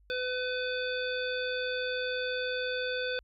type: harmonic tone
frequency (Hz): 503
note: B4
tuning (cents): +32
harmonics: 1 / 3 / 5 / 7 / 9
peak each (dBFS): -33 / -35 / -41 / -39 / -44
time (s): 0.1-3.19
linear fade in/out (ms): 0
effects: added 50 Hz sine -59 dBFS peak until 3.23 s